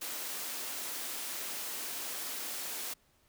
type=high-pass noise; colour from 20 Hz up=white; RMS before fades=-39 dBFS; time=0.01-2.94 s; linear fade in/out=10 ms; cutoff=220 Hz; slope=24 dB/octave; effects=pink hiss -69 dBFS RMS until 3.28 s